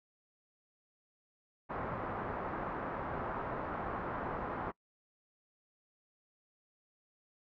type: low-pass noise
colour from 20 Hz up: white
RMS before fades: -39 dBFS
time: 1.69-4.72 s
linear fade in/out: 20 ms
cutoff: 1300 Hz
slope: 24 dB/octave
effects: noise-tail reverb RT60 0.1 s tail -25 dB re dry